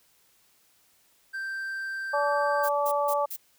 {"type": "tone", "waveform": "triangle", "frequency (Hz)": 1568, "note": "G6", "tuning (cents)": 0, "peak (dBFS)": -29, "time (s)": [1.33, 2.69], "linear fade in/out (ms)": 20}
{"type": "harmonic tone", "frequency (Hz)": 288.4, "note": "D4", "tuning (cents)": -31, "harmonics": [2, 3, 4], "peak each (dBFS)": [-26, -28, -29], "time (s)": [2.13, 3.26], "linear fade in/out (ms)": 10}
{"type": "noise bursts", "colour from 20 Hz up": "violet", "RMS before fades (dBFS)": -35, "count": 4, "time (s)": [2.63, 3.366], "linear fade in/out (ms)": 10, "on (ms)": 64, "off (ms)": 160}
{"effects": ["white hiss -64 dBFS RMS until 3.58 s"]}